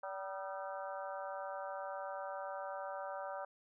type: harmonic tone with a mistuned harmonic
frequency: 192.4 Hz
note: G3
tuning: 32 cents flat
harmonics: 3 / 4 / 5 / 6 / 7 / 8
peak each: -44 / -46 / -48 / -50 / -51 / -52 dBFS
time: 0.03-3.45 s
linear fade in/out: 5 ms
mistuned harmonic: 6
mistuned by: +90 cents
effects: none